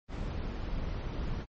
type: noise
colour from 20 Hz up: brown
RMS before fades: -35 dBFS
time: 0.08-1.46 s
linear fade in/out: 50 ms
effects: low-pass 5000 Hz 12 dB/octave + MP3 32 kbps